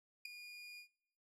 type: tone with ADSR envelope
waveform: 30% pulse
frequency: 2435 Hz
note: D#7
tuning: 38 cents flat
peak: -36 dBFS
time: 0.25-0.88 s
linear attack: 6 ms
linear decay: 4 ms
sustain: -12 dB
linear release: 96 ms
effects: noise-tail reverb RT60 0.7 s tail -20 dB re dry + low-pass 11000 Hz 12 dB/octave